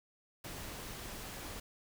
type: noise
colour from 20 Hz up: pink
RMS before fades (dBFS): -45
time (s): 0.44-1.6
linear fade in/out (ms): 5
effects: none